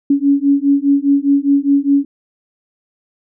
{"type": "beating tone pair", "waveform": "sine", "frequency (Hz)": [278.4, 283.3], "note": ["C#4", "C#4"], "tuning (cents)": [8, 38], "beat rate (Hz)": 4.9, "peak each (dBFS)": [-13, -13], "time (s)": [0.1, 2.05], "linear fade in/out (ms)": 5, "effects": []}